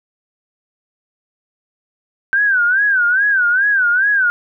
sine tone with vibrato, 1538 Hz, G6, 33 cents flat, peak -11 dBFS, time 2.33-4.3 s, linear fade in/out 0 ms, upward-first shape sine, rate 2.4 Hz, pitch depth 150 cents each way, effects none

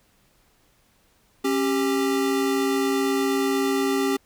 square tone pair together, 272.8 / 393.1 Hz, C#4 / G4, -28 / +5 cents, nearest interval tritone, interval 633 cents, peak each -24 dBFS, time 1.44-4.17 s, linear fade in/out 10 ms, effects pink hiss -62 dBFS RMS until 4.25 s

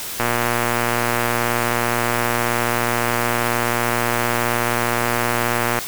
click train, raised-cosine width 0.5 ms, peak -4 dBFS, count 666, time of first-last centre 0.2-5.788 s, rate 119 Hz, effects white hiss -29 dBFS RMS until 5.87 s

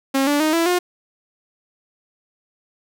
sawtooth tone with pitch steps, 270.6 / 290 / 310.8 / 333.1 / 357.1 Hz, C#4 / D4 / D#4 / E4 / F4, -42 / -22 / -2 / +18 / +39 cents, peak -12 dBFS, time 0.14-0.79 s, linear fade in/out 10 ms, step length 130 ms, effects none

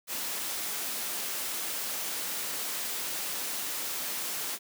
white noise, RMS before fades -34 dBFS, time 0.07-4.59 s, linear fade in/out 50 ms, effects high-pass 200 Hz 12 dB/octave

